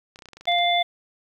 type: clicks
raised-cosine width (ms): 0.2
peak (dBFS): -26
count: 12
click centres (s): 0.159 / 0.19 / 0.222 / 0.257 / 0.287 / 0.333 / 0.37 / 0.41 / 0.455 / 0.485 / 0.52 / 0.586
type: harmonic tone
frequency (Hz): 698.5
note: F5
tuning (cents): 0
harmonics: 1 / 3 / 5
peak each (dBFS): -20 / -26 / -23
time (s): 0.47-0.83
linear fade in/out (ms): 10
effects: 9-bit